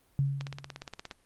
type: tone with exponential decay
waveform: sine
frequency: 138.59 Hz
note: C#3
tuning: in tune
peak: -22 dBFS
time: 0.19-0.88 s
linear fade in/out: 0 ms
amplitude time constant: 150 ms
type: click train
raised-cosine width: 0.2 ms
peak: -22 dBFS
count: 13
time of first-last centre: 0.41-1.112 s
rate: 17.1 Hz
effects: pink hiss -67 dBFS RMS until 1.25 s + Opus 32 kbps